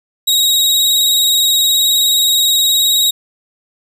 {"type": "tone with vibrato", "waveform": "sawtooth", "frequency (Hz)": 3799, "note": "A#7", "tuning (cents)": 32, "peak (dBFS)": -7, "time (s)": [0.27, 3.11], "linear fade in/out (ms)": 10, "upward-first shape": "square", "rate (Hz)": 19, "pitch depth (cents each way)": 16, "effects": []}